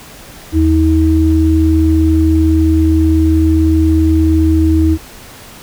sine tone pair together, 79.9 / 319.4 Hz, D#2 / D#4, +47 / +45 cents, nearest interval 2 octaves, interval 2398 cents, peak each -10 dBFS, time 0.52-4.98 s, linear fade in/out 50 ms, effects pink hiss -35 dBFS RMS until 5.62 s

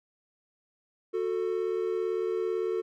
triangle tone pair together, 366.4 / 444.3 Hz, F#4 / A4, -17 / +17 cents, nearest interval minor third, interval 334 cents, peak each -28 dBFS, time 1.13-2.82 s, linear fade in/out 20 ms, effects none

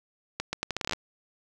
accelerating click train, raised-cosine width 0.2 ms, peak -12 dBFS, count 12, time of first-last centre 0.4-0.933 s, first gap 130 ms, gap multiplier 0.77, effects none

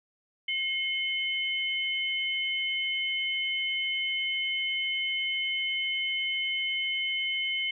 sine tone pair together, 2154 / 3046 Hz, C7 / F#7, +50 / +50 cents, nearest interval tritone, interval 600 cents, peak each -30 / -30 dBFS, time 0.48-7.71 s, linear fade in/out 5 ms, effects none

